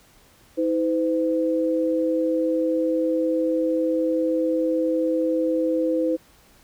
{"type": "tone pair together", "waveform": "sine", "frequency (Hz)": [320.5, 509], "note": ["E4", "C5"], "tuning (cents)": [-49, -48], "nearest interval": "minor sixth", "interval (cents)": 801, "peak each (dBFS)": -22, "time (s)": [0.57, 6.17], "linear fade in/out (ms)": 20, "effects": ["pink hiss -55 dBFS RMS until 6.63 s"]}